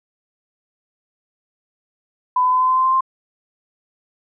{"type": "tone with pitch steps", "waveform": "sine", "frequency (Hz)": [1002, 1009, 1016, 1023.1, 1030.2, 1037.3, 1044.6, 1051.8], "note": ["B5", "B5", "B5", "C6", "C6", "C6", "C6", "C6"], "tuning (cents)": [25, 37, 49, -39, -27, -15, -3, 9], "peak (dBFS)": -13, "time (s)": [2.36, 3.008], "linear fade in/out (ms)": 5, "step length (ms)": 81, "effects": []}